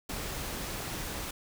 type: noise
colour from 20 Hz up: pink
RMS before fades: -37 dBFS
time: 0.09-1.31 s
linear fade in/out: 5 ms
effects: none